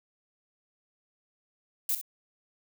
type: noise with echo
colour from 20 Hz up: violet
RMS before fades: -28 dBFS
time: 1.89-1.95 s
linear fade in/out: 2 ms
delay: 63 ms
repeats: 1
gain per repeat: -10 dB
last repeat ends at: 2.013 s
effects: none